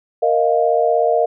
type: chord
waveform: sine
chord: Bb suspended fourth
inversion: none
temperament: equal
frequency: 466.2 / 622.3 / 698.5 Hz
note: Bb4 / Eb5 / F5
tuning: 0 / 0 / 0 cents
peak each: -17 dBFS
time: 0.22-1.26 s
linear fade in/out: 10 ms
effects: none